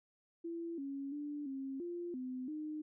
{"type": "tone with pitch steps", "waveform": "sine", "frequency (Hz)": [336.2, 276.5, 292.8, 269.4, 347.5, 255.3, 306], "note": ["E4", "C#4", "D4", "C#4", "F4", "C4", "D#4"], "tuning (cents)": [34, -4, -5, -49, -9, -42, -29], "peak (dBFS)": -39, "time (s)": [0.44, 2.82], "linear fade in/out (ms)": 10, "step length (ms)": 340, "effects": []}